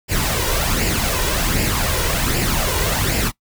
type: noise with flanger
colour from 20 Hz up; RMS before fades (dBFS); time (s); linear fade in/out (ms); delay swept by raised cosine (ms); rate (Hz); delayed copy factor
pink; -19; 0.08-3.32; 50; 0.4 to 2.1; 1.3; +0.55
effects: noise-tail reverb RT60 0.1 s tail -20 dB re dry